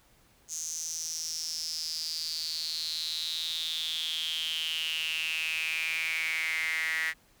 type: tone with high-pass filter sweep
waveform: sawtooth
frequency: 160.4 Hz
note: E3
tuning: 47 cents flat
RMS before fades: -33 dBFS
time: 0.48-7.14 s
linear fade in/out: 50 ms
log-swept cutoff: 6500 to 1900 Hz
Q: 8.8
effects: pink hiss -63 dBFS RMS until 7.4 s